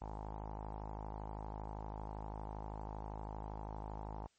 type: tone with low-pass filter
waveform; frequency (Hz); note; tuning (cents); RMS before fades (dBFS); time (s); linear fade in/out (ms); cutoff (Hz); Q
sawtooth; 52.6; G#1; +23; -45; 0.01-4.27; 10; 880; 6
effects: white hiss -75 dBFS RMS until 4.38 s + MP3 32 kbps